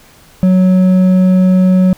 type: tone with hard clipping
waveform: sine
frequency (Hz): 185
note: F#3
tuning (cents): 0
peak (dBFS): -7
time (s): 0.43-1.93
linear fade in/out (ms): 0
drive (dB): 5
effects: pink hiss -43 dBFS RMS until 1.97 s

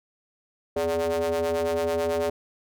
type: ring-modulated tone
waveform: square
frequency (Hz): 82.41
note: E2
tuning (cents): 0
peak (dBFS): -21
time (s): 0.76-2.3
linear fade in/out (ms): 5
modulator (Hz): 499
effects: none

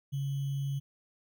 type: tone with sample-and-hold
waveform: sine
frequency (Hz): 138.59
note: C#3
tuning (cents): 0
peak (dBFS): -30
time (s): 0.12-0.8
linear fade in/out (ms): 20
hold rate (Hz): 3150
effects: none

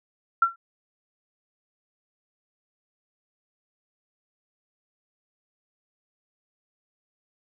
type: tone with exponential decay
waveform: sine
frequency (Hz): 1360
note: F6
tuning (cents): -46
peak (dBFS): -12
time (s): 0.42-0.56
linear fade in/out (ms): 5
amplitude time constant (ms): 29
effects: none

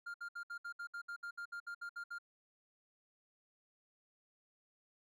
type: tone bursts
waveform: triangle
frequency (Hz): 1401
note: F6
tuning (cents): +5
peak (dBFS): -40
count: 15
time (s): 0.06-2.186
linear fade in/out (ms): 10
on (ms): 82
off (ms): 64
effects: none

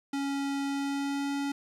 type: tone with pitch glide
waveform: square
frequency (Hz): 278.2 to 280.9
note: C#4 to C#4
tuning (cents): +6 to +23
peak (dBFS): -30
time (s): 0.13-1.52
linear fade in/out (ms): 5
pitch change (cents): +17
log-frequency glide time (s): 0.65-1.31
effects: low-pass 9000 Hz 12 dB/octave + 10-bit

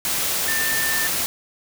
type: tone in noise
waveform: sine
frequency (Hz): 1789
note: A6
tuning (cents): +28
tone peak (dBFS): -23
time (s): 0.48-1.07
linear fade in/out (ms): 0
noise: white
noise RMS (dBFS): -23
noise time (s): 0.05-1.26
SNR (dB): -3
effects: none

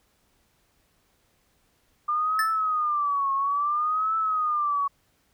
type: tone with vibrato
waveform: sine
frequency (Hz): 1197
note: D6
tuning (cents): +33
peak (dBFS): -22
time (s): 2.08-4.88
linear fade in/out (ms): 10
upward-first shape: triangle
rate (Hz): 0.6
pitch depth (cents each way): 170
type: tone with exponential decay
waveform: square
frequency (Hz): 1760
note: A6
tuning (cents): 0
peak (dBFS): -22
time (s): 2.39-2.61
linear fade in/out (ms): 2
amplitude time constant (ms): 46
effects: pink hiss -67 dBFS RMS until 5.33 s

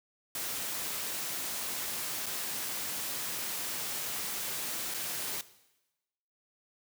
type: noise with dropouts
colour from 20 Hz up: white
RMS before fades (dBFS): -36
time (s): 0.35-5.41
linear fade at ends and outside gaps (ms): 1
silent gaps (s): 2.259-2.265 / 4.94-4.944
effects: noise-tail reverb RT60 1.0 s tail -17 dB re dry + high-pass 100 Hz 12 dB/octave

